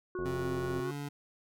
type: harmonic tone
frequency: 365.6 Hz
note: F#4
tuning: 21 cents flat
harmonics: 1 / 3 / 4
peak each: -34 / -44 / -46 dBFS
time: 0.15-0.91 s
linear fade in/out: 2 ms
type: click train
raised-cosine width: 2 ms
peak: -29 dBFS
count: 54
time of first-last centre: 0.19-0.798 s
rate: 87.2 Hz
type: tone with pitch glide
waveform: 25% pulse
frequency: 132.6 to 143.77 Hz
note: C3 to D3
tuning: +23 to -36 cents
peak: -33 dBFS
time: 0.25-1.09 s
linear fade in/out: 10 ms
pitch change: +141 cents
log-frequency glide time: 0.83-0.91 s
effects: none